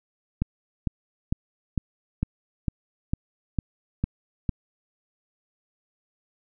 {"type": "click train", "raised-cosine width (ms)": 5, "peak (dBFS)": -11, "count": 10, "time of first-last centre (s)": [0.42, 4.492], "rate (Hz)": 2.21, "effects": []}